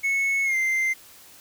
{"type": "tone with pitch glide", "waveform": "triangle", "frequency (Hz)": [2200, 2085], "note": ["C#7", "C7"], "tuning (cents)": [-14, -7], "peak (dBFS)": -19, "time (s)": [0.03, 0.94], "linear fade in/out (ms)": 20, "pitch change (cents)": -93, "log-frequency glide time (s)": [0.44, 0.56], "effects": ["white hiss -49 dBFS RMS until 1.4 s"]}